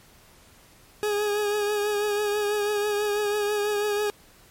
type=tone with vibrato; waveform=40% pulse; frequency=415.3 Hz; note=G#4; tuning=in tune; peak=-22 dBFS; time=1.03-4.1 s; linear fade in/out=0 ms; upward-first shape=triangle; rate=6.1 Hz; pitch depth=35 cents each way; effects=pink hiss -54 dBFS RMS until 4.5 s + MP3 64 kbps